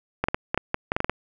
clicks, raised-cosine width 0.5 ms, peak -7 dBFS, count 11, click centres 0.24 / 0.285 / 0.345 / 0.545 / 0.576 / 0.744 / 0.919 / 0.965 / 1.004 / 1.045 / 1.096 s, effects none

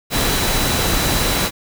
sine tone in noise, 3951 Hz, B7, in tune, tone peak -27 dBFS, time 0.1-1.51 s, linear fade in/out 50 ms, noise pink, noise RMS -18 dBFS, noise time 0.1-1.51 s, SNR -12 dB, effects none

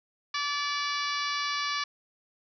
harmonic tone, 578 Hz, D5, 28 cents flat, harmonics 2 / 3 / 4 / 5 / 6 / 7 / 8 / 9 / 10, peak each -32 / -36 / -36 / -40 / -39 / -39 / -38 / -41 / -44 dBFS, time 0.34-1.84 s, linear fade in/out 5 ms, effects none

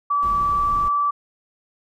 sine tone with pitch glide, 1152 to 1158.7 Hz, D6 to D6, -34 to -24 cents, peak -17 dBFS, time 0.1-1.11 s, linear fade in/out 10 ms, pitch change +10 cents, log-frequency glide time 0.3-0.7 s
brown noise, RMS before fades -32 dBFS, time 0.22-0.89 s, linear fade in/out 10 ms
effects none

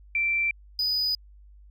sine / triangle tone pair in turn, 2346 / 4971 Hz, D7 / D#8, -2 / -2 cents, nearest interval octave + minor second, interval 1300 cents, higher second, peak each -22 dBFS, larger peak neither, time 0.15-0.51 / 0.79-1.15 s, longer neither, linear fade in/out 2 ms, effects added 50 Hz sine -48 dBFS peak until 1.7 s

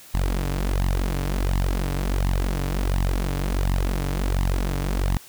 sawtooth tone with flanger, 46.25 Hz, F#1, in tune, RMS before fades -23 dBFS, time 0.14-5.17 s, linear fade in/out 0 ms, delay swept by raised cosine 0.99 to 6.99 ms, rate 1.4 Hz, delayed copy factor +0.8, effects white hiss -46 dBFS RMS until 5.28 s

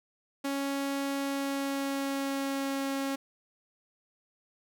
sawtooth tone with pitch glide, 277.2 to 273.4 Hz, C#4 to C#4, 0 to -24 cents, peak -26 dBFS, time 0.44-3.16 s, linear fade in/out 10 ms, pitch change -24 cents, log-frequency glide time 1.17-2.92 s, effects none

